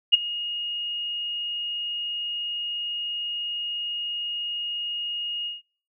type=tone with ADSR envelope; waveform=sine; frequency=2863 Hz; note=F7; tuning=42 cents sharp; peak=-9 dBFS; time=0.12-5.62 s; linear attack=20 ms; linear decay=18 ms; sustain=-18 dB; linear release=160 ms; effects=noise-tail reverb RT60 0.4 s tail -24 dB re dry